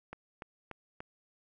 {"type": "click train", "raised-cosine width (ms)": 0.5, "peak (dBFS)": -27, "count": 4, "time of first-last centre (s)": [0.13, 1.005], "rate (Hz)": 3.43, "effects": []}